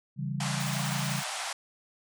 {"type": "chord", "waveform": "sine", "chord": "C# diminished", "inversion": "none", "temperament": "equal", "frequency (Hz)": [138.59, 164.81, 196], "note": ["C#3", "E3", "G3"], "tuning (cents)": [0, 0, 0], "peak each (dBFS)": [-32, -36, -36], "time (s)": [0.16, 1.23], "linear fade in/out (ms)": 50}
{"type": "band-pass noise", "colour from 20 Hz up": "pink", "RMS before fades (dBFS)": -35, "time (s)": [0.4, 1.53], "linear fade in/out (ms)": 5, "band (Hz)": [640, 10000], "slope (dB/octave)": 48}
{"type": "noise with tremolo", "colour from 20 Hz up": "violet", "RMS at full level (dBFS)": -42, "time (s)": [0.6, 1.24], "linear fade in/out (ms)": 5, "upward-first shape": "sine", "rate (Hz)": 16, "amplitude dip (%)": 60}
{"effects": []}